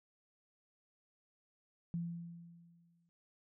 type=tone with exponential decay; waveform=sine; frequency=170.1 Hz; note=F3; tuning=45 cents flat; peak=-34 dBFS; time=1.94-3.09 s; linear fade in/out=0 ms; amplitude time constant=250 ms; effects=none